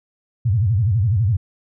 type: tone with vibrato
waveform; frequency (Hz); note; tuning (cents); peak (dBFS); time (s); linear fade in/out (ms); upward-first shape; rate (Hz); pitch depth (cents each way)
sine; 105.5; G#2; +28; -14; 0.45-1.37; 10; sine; 12; 270
effects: none